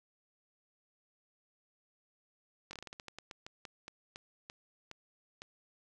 slowing click train, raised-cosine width 0.2 ms, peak -28 dBFS, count 18, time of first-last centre 2.71-5.419 s, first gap 21 ms, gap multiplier 1.22, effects none

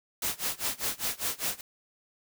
white noise with tremolo, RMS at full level -29 dBFS, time 0.22-1.61 s, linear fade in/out 2 ms, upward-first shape sine, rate 5 Hz, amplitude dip 95%, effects none

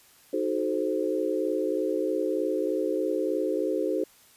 sine chord, D# diminished seventh, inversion none, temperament equal with one note detuned, 311.1 / 370 / 433.2 / 523.3 Hz, D#4 / F#4 / A4 / C5, 0 / 0 / -27 / 0 cents, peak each -30 dBFS, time 0.33-4.04 s, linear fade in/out 5 ms, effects white hiss -57 dBFS RMS until 4.36 s + resampled to 32000 Hz

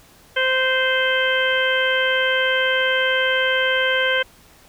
harmonic tone, 520 Hz, C5, 11 cents flat, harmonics 1 / 2 / 3 / 4 / 5 / 6, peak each -22 / -29 / -20 / -25 / -29 / -24 dBFS, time 0.36-4.23 s, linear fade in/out 10 ms, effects pink hiss -50 dBFS RMS until 4.68 s

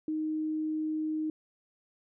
sine tone, 311.1 Hz, D#4, in tune, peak -29 dBFS, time 0.08-1.3 s, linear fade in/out 2 ms, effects none

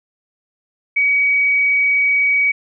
sine tone, 2264 Hz, C#7, 36 cents sharp, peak -12 dBFS, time 0.96-2.52 s, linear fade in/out 10 ms, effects none

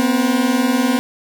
40% pulse tone pair together, 241.8 / 261.8 Hz, B3 / C4, -36 / +1 cents, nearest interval minor second, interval 137 cents, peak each -16 dBFS, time 0-0.99 s, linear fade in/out 0 ms, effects none

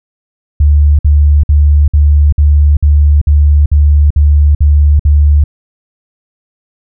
sine tone bursts, 73.42 Hz, D2, in tune, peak -3 dBFS, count 11, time 0.6-5.44 s, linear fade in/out 5 ms, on 390 ms, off 55 ms, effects none

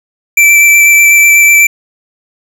square tone with vibrato, 2332 Hz, D7, 13 cents flat, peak -3 dBFS, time 0.37-1.67 s, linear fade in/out 5 ms, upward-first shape square, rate 8.1 Hz, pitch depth 9 cents each way, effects none

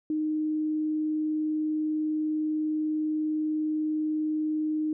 sine tone with vibrato, 308.4 Hz, D#4, 15 cents flat, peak -25 dBFS, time 0.1-4.93 s, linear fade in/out 2 ms, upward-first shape sine, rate 20 Hz, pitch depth 14 cents each way, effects none

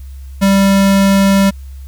square tone, 196 Hz, G3, in tune, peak -8 dBFS, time 0.41-1.51 s, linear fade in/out 20 ms, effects added 67 Hz sine -27 dBFS peak until 1.87 s + white hiss -50 dBFS RMS until 1.87 s

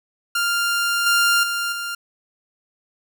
sawtooth tone with level steps, 1396.9 Hz, F6, in tune, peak -15 / -11 / -18 / -22 dBFS, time 0.35-1.95 s, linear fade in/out 5 ms, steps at 1.06 / 1.43 / 1.72 s, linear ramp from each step 5 ms, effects none

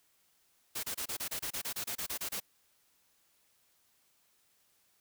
white noise bursts, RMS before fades -37 dBFS, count 15, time 0.75-2.402 s, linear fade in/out 10 ms, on 84 ms, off 28 ms, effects white hiss -71 dBFS RMS until 5 s

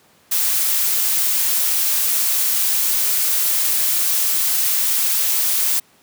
blue noise, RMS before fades -18 dBFS, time 0.31-5.8 s, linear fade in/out 10 ms, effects pink hiss -54 dBFS RMS until 6.02 s + high-pass 150 Hz 12 dB/octave

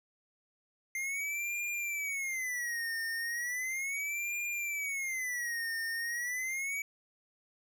square tone with vibrato, 2093 Hz, C7, in tune, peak -34 dBFS, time 0.95-6.82 s, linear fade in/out 2 ms, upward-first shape sine, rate 0.36 Hz, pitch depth 240 cents each way, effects none

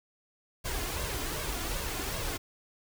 pink noise with flanger, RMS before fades -34 dBFS, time 0.64-2.38 s, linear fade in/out 20 ms, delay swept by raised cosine 1.8 to 2.9 ms, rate 2.6 Hz, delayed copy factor +0.55, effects none

